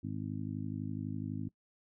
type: harmonic tone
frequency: 52 Hz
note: G#1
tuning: 3 cents sharp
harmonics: 2 / 3 / 4 / 5 / 6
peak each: -41 / -42 / -43 / -41 / -47 dBFS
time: 0.03-1.49 s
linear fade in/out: 10 ms
effects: noise-tail reverb RT60 0.1 s tail -21 dB re dry